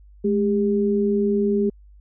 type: tone pair together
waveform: sine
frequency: 211.5 / 401.2 Hz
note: G#3 / G4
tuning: +32 / +40 cents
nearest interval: major seventh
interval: 1108 cents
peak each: -20 dBFS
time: 0.24-1.7 s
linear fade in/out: 10 ms
effects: added 50 Hz sine -45 dBFS peak until 2 s